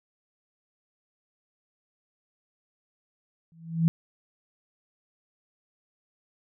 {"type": "tone with exponential growth", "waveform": "sine", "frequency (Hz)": 164.6, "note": "E3", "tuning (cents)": -2, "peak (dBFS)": -15, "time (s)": [3.52, 3.88], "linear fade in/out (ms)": 0, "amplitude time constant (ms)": 77, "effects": []}